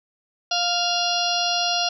harmonic tone with a mistuned harmonic, 699 Hz, F5, 1 cent sharp, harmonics 1 / 2 / 4 / 5 / 6 / 7 / 8, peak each -25 / -31 / -27 / -30 / -27 / -29 / -28 dBFS, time 0.51-1.89 s, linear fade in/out 5 ms, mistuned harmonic 5, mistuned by -51 cents, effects none

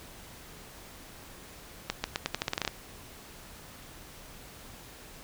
accelerating click train, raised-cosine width 0.2 ms, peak -11 dBFS, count 12, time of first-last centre 1.9-2.677 s, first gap 140 ms, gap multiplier 0.85, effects pink hiss -49 dBFS RMS until 5.23 s

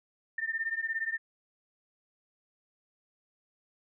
sine beating tone pair, 1799 / 1816 Hz, A6 / A#6, +38 / -46 cents, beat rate 17 Hz, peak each -33 / -34 dBFS, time 0.38-1.18 s, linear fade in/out 5 ms, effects none

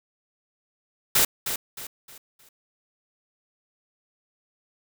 white noise with echo, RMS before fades -19 dBFS, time 1.15-1.25 s, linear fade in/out 5 ms, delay 310 ms, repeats 4, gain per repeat -9 dB, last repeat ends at 2.49 s, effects none

